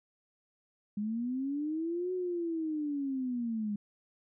sine linear two-way sweep, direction up then down, 202.6 to 370 to 202.6 Hz, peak -31 dBFS, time 0.97-3.76 s, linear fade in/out 5 ms, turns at 2.13 s, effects none

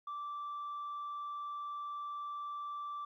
sine tone, 1168 Hz, D6, 10 cents flat, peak -37 dBFS, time 0.07-3.05 s, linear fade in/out 5 ms, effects tanh soft clip ceiling -37 dBFS + 13-bit

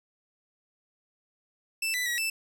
sawtooth tone with pitch steps, 2652 / 1988 / 1917 / 2647 Hz, E7 / B6 / A#6 / E7, +10 / +11 / +48 / +7 cents, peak -24 dBFS, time 1.82-2.3 s, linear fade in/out 5 ms, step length 120 ms, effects none

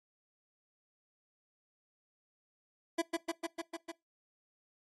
25% pulse tone with echo, 333.1 Hz, E4, 18 cents sharp, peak -25 dBFS, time 2.98-3.02 s, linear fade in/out 10 ms, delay 150 ms, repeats 6, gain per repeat -2 dB, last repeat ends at 3.92 s, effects noise-tail reverb RT60 0.2 s tail -21 dB re dry + AAC 32 kbps

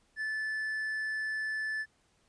triangle tone, 1745 Hz, A6, 15 cents flat, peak -30 dBFS, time 0.16-1.86 s, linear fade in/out 50 ms, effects pink hiss -70 dBFS RMS until 2.28 s + resampled to 22050 Hz

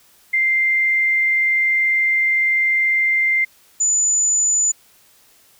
sine tone pair in turn, 2093 / 6993 Hz, C7 / A8, 0 / -12 cents, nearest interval octave + major sixth, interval 2088 cents, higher second, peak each -14 dBFS, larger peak neither, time 0.33-3.45 / 3.8-4.72 s, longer first, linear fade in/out 10 ms, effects white hiss -53 dBFS RMS until 5.59 s

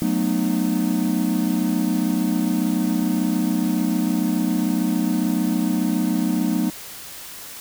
triangle chord, B dominant seventh, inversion second, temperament equal with one note detuned, 185 / 220 / 246.9 / 305.4 Hz, F#3 / A3 / B3 / D#4, 0 / 0 / 0 / -32 cents, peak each -22 dBFS, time 0.02-6.7 s, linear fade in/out 0 ms, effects white hiss -37 dBFS RMS until 7.6 s

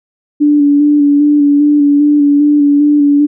sine tone with vibrato, 290.7 Hz, D4, 18 cents flat, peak -5 dBFS, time 0.4-3.27 s, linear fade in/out 20 ms, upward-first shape square, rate 2.5 Hz, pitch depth 21 cents each way, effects none

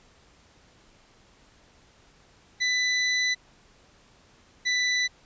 25% pulse tone pair in turn, 1993 / 1985 Hz, B6 / B6, +15 / +8 cents, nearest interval unison, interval 7 cents, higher first, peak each -19 dBFS, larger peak neither, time 2.6-3.35 / 4.65-5.08 s, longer first, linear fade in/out 20 ms, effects pink hiss -58 dBFS RMS until 5.25 s + resampled to 16000 Hz

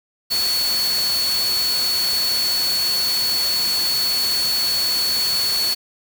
sine tone in noise, 4414 Hz, C#8, 8 cents flat, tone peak -18 dBFS, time 0.3-5.75 s, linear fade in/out 20 ms, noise white, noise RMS -26 dBFS, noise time 0.3-5.75 s, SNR +5 dB, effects none

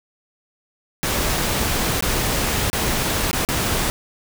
pink noise with dropouts, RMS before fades -21 dBFS, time 1.03-3.9 s, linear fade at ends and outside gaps 0 ms, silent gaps 2.007-2.024 / 2.7-2.73 / 3.312-3.33 / 3.45-3.488 s, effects none

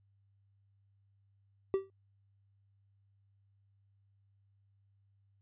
triangle tone with exponential decay, 387.5 Hz, G4, 20 cents flat, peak -22 dBFS, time 1.74-1.9 s, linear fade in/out 0 ms, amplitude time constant 34 ms, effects added 99 Hz sine -67 dBFS peak until 5.41 s + resampled to 8000 Hz

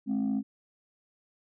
sine tone pair together, 211.4 / 266.3 Hz, G#3 / C4, +31 / +31 cents, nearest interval major third, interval 400 cents, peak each -27 dBFS, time 0.06-0.43 s, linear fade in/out 50 ms, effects tanh soft clip ceiling -23 dBFS

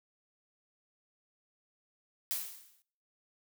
blue noise with exponential decay, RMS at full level -32 dBFS, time 2.31-2.82 s, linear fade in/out 0 ms, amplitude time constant 110 ms, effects noise-tail reverb RT60 0.6 s tail -22 dB re dry

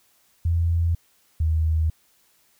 sine tone pair in turn, 84.2 / 79.47 Hz, E2 / D#2, +37 / +37 cents, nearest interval minor second, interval 100 cents, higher first, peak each -18 dBFS, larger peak neither, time 0.45-0.95 / 1.4-1.9 s, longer neither, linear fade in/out 5 ms, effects white hiss -62 dBFS RMS until 2.59 s

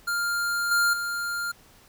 square tone with level steps, 1400 Hz, F6, 4 cents sharp, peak -25 / -20 / -28 dBFS, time 0.07-1.52 s, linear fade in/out 10 ms, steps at 0.71 / 0.93 s, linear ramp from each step 5 ms, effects pink hiss -55 dBFS RMS until 1.88 s

